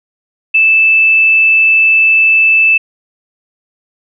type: tone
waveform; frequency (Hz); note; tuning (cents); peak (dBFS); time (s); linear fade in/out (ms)
sine; 2634; E7; -2; -5; 0.54-2.78; 10
effects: none